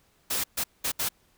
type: noise bursts at uneven times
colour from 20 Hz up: white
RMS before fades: -28 dBFS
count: 4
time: 0.3-0.44 / 0.57-0.64 / 0.84-0.92 / 0.99-1.09 s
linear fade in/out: 10 ms
effects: pink hiss -65 dBFS RMS until 1.37 s